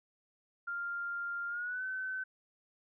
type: tone with pitch glide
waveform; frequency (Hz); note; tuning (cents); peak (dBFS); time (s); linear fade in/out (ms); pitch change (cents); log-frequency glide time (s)
sine; 1396.9 to 1523.3; F6 to F#6; 0 to +50; -35; 0.67-2.24; 10; +150; 1.48-1.84
effects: none